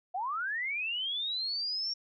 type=linear sweep; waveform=sine; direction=up; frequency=690 to 5560 Hz; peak=-31 dBFS; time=0.14-1.94 s; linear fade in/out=10 ms; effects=none